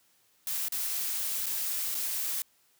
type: noise with dropouts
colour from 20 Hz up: blue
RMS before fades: -32 dBFS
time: 0.47-2.42 s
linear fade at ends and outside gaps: 1 ms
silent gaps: 0.684-0.721 / 1.459-1.465 / 1.946-1.95 s
effects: white hiss -67 dBFS RMS until 2.79 s + high-pass 60 Hz 12 dB/octave